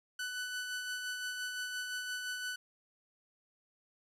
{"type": "tone with tremolo", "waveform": "sawtooth", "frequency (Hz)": 1494, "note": "F#6", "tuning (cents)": 16, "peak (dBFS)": -32, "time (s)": [0.19, 2.56], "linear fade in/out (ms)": 5, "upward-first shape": "sine", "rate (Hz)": 5.8, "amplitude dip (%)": 35, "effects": ["low-pass 12000 Hz 12 dB/octave", "12-bit"]}